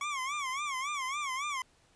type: tone with vibrato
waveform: 25% pulse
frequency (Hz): 1108.7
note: C#6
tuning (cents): 0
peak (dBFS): -29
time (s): 0.01-1.62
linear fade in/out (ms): 2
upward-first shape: sine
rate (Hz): 3.6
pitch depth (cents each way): 140
effects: pink hiss -66 dBFS RMS until 1.95 s + resampled to 22050 Hz